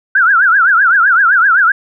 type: tone with vibrato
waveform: sine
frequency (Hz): 1480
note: F#6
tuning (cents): 0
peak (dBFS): -6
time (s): 0.15-1.72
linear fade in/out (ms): 5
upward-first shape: triangle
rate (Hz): 7.8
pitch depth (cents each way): 230
effects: none